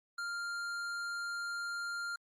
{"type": "tone with hard clipping", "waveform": "sine", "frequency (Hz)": 1396.9, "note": "F6", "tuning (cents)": 0, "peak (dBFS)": -38, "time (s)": [0.18, 2.16], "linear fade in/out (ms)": 5, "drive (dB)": 11, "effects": ["Opus 48 kbps"]}